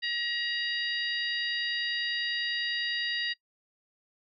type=harmonic tone; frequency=950 Hz; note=A#5; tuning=33 cents sharp; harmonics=2 / 3 / 4 / 5; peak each=-33 / -35 / -36 / -37 dBFS; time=0.02-3.34 s; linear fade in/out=20 ms; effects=noise-tail reverb RT60 0.1 s tail -21 dB re dry